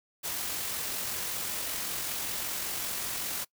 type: noise with amplitude modulation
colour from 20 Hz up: white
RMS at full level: -33 dBFS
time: 0.23-3.45 s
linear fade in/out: 20 ms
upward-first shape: sine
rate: 45.2 Hz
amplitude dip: 25%
effects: noise-tail reverb RT60 0.1 s tail -23 dB re dry